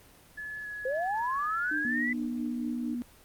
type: tone with vibrato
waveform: sine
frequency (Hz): 1700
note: G#6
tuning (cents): +40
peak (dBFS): -36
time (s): 0.37-1.8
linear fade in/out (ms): 10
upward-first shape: square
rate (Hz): 1.8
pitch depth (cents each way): 12
type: linear sweep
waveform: sine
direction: up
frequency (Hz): 493.9 to 2019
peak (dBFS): -28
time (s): 0.85-2.13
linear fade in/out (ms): 5
type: tone with tremolo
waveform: sine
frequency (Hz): 301.2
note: D4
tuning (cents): +44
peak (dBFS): -33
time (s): 1.71-2.95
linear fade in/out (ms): 5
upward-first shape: sine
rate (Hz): 4.4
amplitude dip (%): 55
type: tone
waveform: sine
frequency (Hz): 241.3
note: B3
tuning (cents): -40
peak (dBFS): -31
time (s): 1.85-3.02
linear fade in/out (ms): 0
effects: pink hiss -56 dBFS RMS until 3.24 s + Opus 24 kbps